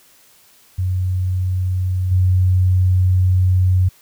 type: tone with level steps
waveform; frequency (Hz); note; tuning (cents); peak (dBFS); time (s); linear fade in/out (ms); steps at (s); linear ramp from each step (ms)
sine; 92.1; F#2; -7; -16 / -11; 0.78-3.89; 10; 2.11; 10
effects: white hiss -51 dBFS RMS until 4.01 s